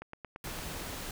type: click train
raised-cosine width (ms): 0.5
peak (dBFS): -27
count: 6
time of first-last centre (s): 0.02-0.588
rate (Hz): 8.8
type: noise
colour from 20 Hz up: pink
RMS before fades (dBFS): -40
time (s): 0.44-1.11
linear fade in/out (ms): 2
effects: none